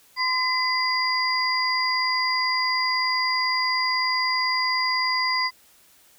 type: tone cluster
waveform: sine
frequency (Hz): 1027 / 2026 / 4818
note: C6 / B6 / D8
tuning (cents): -33 / +44 / +43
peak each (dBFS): -25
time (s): 0.16-5.51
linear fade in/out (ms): 50
effects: white hiss -56 dBFS RMS until 6.18 s